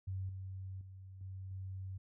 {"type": "tone with level steps", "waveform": "sine", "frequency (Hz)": 94.9, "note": "F#2", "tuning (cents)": 44, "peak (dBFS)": [-37, -42, -49, -43, -41], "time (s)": [0.07, 1.98], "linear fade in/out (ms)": 10, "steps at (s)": [0.29, 0.81, 1.21, 1.51], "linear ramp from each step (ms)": 2, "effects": []}